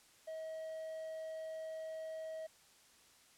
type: tone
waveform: triangle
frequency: 638 Hz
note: D#5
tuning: 43 cents sharp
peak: -40 dBFS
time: 0.27-2.47 s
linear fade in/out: 10 ms
effects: white hiss -65 dBFS RMS until 3.37 s + low-pass 10000 Hz 12 dB/octave